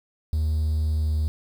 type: tone with pitch glide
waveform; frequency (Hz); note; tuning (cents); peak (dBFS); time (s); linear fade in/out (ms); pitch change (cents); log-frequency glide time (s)
triangle; 77.6 to 77.06; D#2 to D#2; -4 to -16; -18; 0.33-1.28; 0; -12; 1.01-1.12
effects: tanh soft clip ceiling -14 dBFS + 8-bit